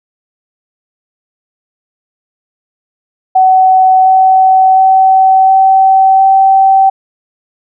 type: tone with pitch steps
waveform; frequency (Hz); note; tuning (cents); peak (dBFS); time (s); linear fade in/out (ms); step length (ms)
sine; 753 / 757.8 / 762.6 / 767.5 / 772.4; F#5 / F#5 / G5 / G5 / G5; +30 / +41 / -48 / -37 / -26; -3; 3.35-6.9; 10; 710
effects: none